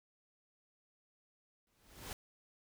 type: noise with exponential growth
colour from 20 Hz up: pink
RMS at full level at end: -42 dBFS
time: 1.67-2.13 s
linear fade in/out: 1 ms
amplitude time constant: 99 ms
effects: none